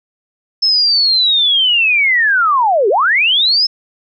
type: linear two-way sweep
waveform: sine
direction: down then up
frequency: 5274 to 370 to 5274 Hz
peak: -9 dBFS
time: 0.62-3.67 s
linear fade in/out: 10 ms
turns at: 2.89 s
effects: none